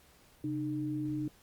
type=tone pair together; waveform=sine; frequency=134.17 / 304 Hz; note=C3 / D#4; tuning=+44 / -40 cents; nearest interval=octave + major second; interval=1416 cents; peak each=-38 / -33 dBFS; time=0.44-1.28 s; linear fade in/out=2 ms; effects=pink hiss -62 dBFS RMS until 1.42 s + Opus 48 kbps